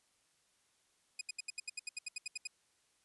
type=tone bursts; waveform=15% pulse; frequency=2489 Hz; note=D#7; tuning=in tune; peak=-31 dBFS; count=14; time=1.19-2.473 s; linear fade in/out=5 ms; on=22 ms; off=75 ms; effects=white hiss -74 dBFS RMS until 3.04 s + resampled to 24000 Hz